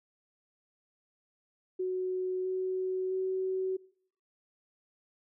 sine tone with pitch steps, 370 / 373.2 / 376.5 Hz, F#4 / F#4 / F#4, 0 / +15 / +30 cents, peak -29 dBFS, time 1.79-3.77 s, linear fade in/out 10 ms, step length 660 ms, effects noise-tail reverb RT60 0.6 s tail -22 dB re dry

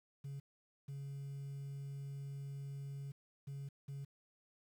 sine tone bursts at uneven times, 139.2 Hz, C#3, 8 cents sharp, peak -40 dBFS, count 4, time 0.24-0.4 / 0.88-3.12 / 3.47-3.69 / 3.88-4.05 s, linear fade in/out 10 ms, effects tanh soft clip ceiling -42 dBFS + 11-bit

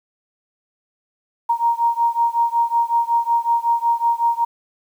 sine beating tone pair, 932.3 / 937.7 Hz, A#5 / A#5, 0 / +10 cents, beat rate 5.4 Hz, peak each -18 / -19 dBFS, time 1.49-4.45 s, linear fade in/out 10 ms, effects 8-bit

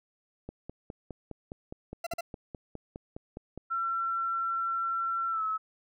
click train, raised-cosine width 2 ms, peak -26 dBFS, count 16, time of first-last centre 0.49-3.576 s, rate 4.86 Hz
40% pulse tone bursts, 679 Hz, F5, 49 cents flat, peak -31 dBFS, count 3, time 2.04-2.209 s, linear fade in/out 5 ms, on 27 ms, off 44 ms
sine tone with pitch glide, 1353 to 1294.1 Hz, E6 to E6, +45 to -32 cents, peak -28 dBFS, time 3.7-5.58 s, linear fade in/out 20 ms, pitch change -77 cents, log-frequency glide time 5.3-5.43 s
effects none

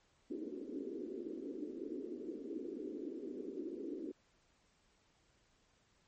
pink band-pass noise, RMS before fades -44 dBFS, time 0.3-4.12 s, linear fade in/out 10 ms, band 260 to 420 Hz, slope 48 dB/octave, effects pink hiss -73 dBFS RMS until 6.07 s + MP3 32 kbps

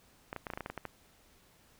clicks, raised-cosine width 0.5 ms, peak -23 dBFS, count 11, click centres 0.329 / 0.363 / 0.468 / 0.502 / 0.536 / 0.575 / 0.607 / 0.661 / 0.7 / 0.777 / 0.853 s, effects pink hiss -64 dBFS RMS until 1.79 s

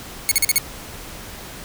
5% pulse tone bursts, 2201 Hz, C#7, 13 cents flat, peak -3 dBFS, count 5, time 0.29-0.582 s, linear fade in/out 0 ms, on 24 ms, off 43 ms, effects pink hiss -36 dBFS RMS until 1.64 s

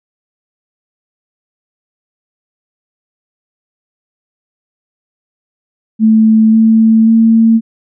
sine tone with pitch steps, 220 / 222.8 / 225.7 Hz, A3 / A3 / A3, 0 / +22 / +44 cents, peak -4 dBFS, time 5.99-7.61 s, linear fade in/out 50 ms, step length 540 ms, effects none

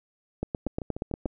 two click trains, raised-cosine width 2 ms, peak -15 / -21 dBFS, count 8 / 5, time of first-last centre 0.43-1.257 / 0.67-1.261 s, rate 8.46 / 6.77 Hz, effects none

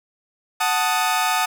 sawtooth chord, D# diminished, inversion first, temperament equal, 740 / 880 / 1244.5 Hz, F#5 / A5 / D#6, 0 / 0 / 0 cents, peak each -19 dBFS, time 0.6-1.46 s, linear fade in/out 10 ms, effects 8-bit

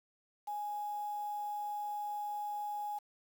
sine tone with quantisation, 830.6 Hz, G#5, in tune, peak -36 dBFS, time 0.47-2.99 s, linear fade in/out 10 ms, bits 9, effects none

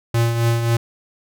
square tone with tremolo, 116.54 Hz, A#2, in tune, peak -14 dBFS, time 0.14-0.77 s, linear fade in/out 5 ms, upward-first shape triangle, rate 3.7 Hz, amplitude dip 55%, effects none

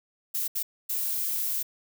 violet noise bursts at uneven times, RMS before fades -29 dBFS, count 3, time 0.34-0.48 / 0.55-0.63 / 0.89-1.63 s, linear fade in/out 10 ms, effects none

